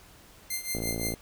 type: tone with tremolo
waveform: 5% pulse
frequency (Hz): 2093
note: C7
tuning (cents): 0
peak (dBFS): -18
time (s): 0.5-1.15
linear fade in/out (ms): 5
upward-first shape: triangle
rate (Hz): 5.8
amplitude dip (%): 85
type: click train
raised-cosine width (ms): 2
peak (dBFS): -20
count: 23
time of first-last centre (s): 0.75-1.139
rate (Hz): 56.6
effects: pink hiss -54 dBFS RMS until 1.21 s